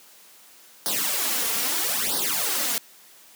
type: noise with flanger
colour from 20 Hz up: white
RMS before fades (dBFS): -25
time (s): 0.86-2.78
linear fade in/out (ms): 0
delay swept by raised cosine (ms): 0.2 to 4.4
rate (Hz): 0.77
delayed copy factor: +1
effects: white hiss -51 dBFS RMS until 3.35 s + high-pass 200 Hz 12 dB/octave